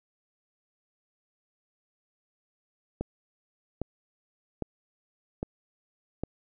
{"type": "click train", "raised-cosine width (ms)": 2, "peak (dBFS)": -17, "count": 5, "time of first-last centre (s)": [3.01, 6.236], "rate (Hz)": 1.24, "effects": []}